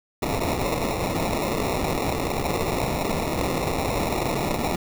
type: noise with sample-and-hold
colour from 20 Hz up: blue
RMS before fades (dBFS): -25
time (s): 0.22-4.76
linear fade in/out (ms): 5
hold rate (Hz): 1575
effects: none